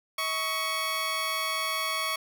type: tone pair together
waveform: 15% pulse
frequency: 640 / 1114.4 Hz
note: D#5 / C#6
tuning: +49 / +9 cents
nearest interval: minor seventh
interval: 960 cents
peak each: -29 / -22 dBFS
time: 0.18-2.16 s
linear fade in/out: 5 ms
effects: none